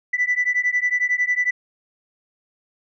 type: beating tone pair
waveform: sine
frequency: 1975.5 / 1986.5 Hz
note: B6 / B6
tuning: 0 / +10 cents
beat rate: 11 Hz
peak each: -20 dBFS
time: 0.13-1.51 s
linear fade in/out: 10 ms
effects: tanh soft clip ceiling -12 dBFS